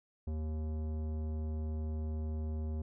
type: tone with tanh clipping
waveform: sine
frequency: 77.78 Hz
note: D#2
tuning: in tune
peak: -36 dBFS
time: 0.27-2.82 s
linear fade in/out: 5 ms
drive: 15 dB
effects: none